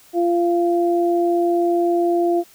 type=tone pair together; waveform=sine; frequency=345.2 / 690 Hz; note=F4 / F5; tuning=-20 / -21 cents; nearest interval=octave; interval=1199 cents; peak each=-16 / -21 dBFS; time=0.13-2.44 s; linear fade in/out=50 ms; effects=white hiss -50 dBFS RMS until 2.54 s